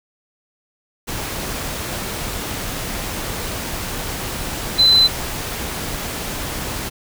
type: tone in noise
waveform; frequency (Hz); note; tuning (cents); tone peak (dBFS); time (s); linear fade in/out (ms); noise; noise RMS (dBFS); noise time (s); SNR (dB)
sine; 4035; B7; +36; -9; 4.78-5.08; 20; pink; -26; 1.07-6.9; +14
effects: none